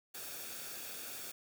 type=noise with comb filter; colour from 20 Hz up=white; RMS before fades=-45 dBFS; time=0.14-1.32 s; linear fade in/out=10 ms; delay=0.99 ms; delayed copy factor=-0.5; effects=none